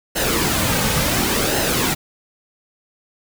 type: noise with flanger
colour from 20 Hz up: pink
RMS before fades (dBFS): -19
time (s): 0.15-1.95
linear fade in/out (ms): 20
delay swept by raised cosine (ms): 0.86 to 2.96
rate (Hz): 0.7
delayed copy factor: -0.55
effects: none